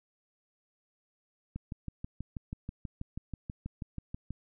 click train, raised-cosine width 5 ms, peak -25 dBFS, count 18, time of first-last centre 1.56-4.306 s, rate 6.19 Hz, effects none

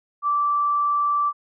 sine tone, 1166 Hz, D6, 13 cents flat, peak -18 dBFS, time 0.22-1.33 s, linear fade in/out 50 ms, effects none

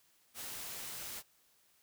white noise, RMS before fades -44 dBFS, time 0.34-1.23 s, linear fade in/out 50 ms, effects white hiss -70 dBFS RMS until 1.82 s

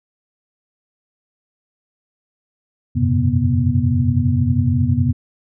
sine tone cluster, 88.6 / 98.3 / 122 / 134.2 / 242.7 Hz, F2 / G2 / B2 / C3 / B3, +25 / +5 / -21 / +44 / -30 cents, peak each -20 dBFS, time 2.95-5.13 s, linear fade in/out 20 ms, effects none

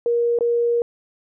sine tone with dropouts, 472.7 Hz, A#4, 24 cents sharp, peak -16 dBFS, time 0.06-0.82 s, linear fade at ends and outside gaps 1 ms, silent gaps 0.388-0.408 s, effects none

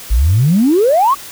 sine exponential sweep, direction up, 49 to 1172 Hz, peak -7 dBFS, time 0.1-1.15 s, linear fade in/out 20 ms, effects tanh soft clip ceiling -3 dBFS + white hiss -32 dBFS RMS until 1.31 s

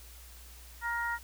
harmonic tone, 470 Hz, A#4, 14 cents sharp, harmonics 2 / 3 / 4, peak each -35 / -35 / -35 dBFS, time 0.81-1.19 s, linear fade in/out 50 ms, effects added 60 Hz sine -50 dBFS peak until 1.23 s + white hiss -54 dBFS RMS until 1.23 s

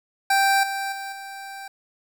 25% pulse tone with level steps, 784 Hz, G5, in tune, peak -13 / -22 / -27 / -31 dBFS, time 0.3-1.68 s, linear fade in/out 5 ms, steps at 0.63 / 0.92 / 1.12 s, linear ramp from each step 5 ms, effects 9-bit

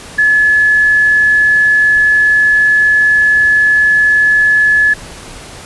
sine tone, 1712 Hz, A6, 48 cents flat, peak -6 dBFS, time 0.18-4.94 s, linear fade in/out 10 ms, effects pink hiss -31 dBFS RMS until 5.65 s + resampled to 24000 Hz

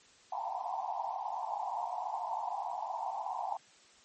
pink band-pass noise, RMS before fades -37 dBFS, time 0.32-3.57 s, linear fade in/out 5 ms, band 700 to 990 Hz, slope 96 dB/octave, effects white hiss -61 dBFS RMS until 4.04 s + MP3 32 kbps

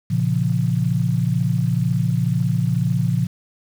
sine chord, Bb minor, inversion none, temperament equal with one note detuned, 116.54 / 138.59 / 172.71 Hz, Bb2 / Db3 / F3, 0 / 0 / -19 cents, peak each -21 dBFS, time 0.1-3.27 s, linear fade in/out 10 ms, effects 7-bit

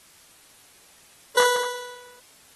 20% pulse tone with exponential decay, 492 Hz, B4, 7 cents flat, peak -8 dBFS, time 1.37-2.2 s, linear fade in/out 5 ms, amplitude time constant 180 ms, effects white hiss -53 dBFS RMS until 2.55 s + AAC 32 kbps

